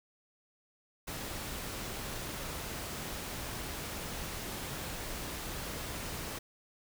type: noise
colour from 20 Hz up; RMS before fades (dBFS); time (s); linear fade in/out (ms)
pink; -40; 1.07-6.39; 10
effects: none